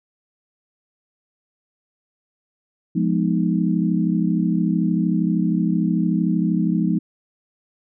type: chord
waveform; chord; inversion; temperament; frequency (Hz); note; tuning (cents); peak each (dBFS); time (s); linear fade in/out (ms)
sine; F half-diminished seventh; none; equal; 174.61 / 207.7 / 246.9 / 311.1; F3 / Ab3 / Cb4 / Eb4; 0 / 0 / 0 / 0; -20 / -22 / -25 / -24; 2.95-6.99; 10
effects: none